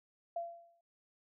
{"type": "tone with exponential decay", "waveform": "sine", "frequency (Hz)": 682, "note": "F5", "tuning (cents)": -41, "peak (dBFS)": -33, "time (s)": [0.36, 0.81], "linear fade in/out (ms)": 5, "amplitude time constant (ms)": 96, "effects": []}